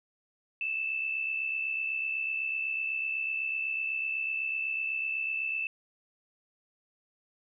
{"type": "tone pair together", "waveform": "sine", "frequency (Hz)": [2579, 2647], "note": ["E7", "E7"], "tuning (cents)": [-39, 7], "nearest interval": "unison", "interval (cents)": 46, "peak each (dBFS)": [-38, -30], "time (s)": [0.61, 5.67], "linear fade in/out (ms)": 2, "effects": []}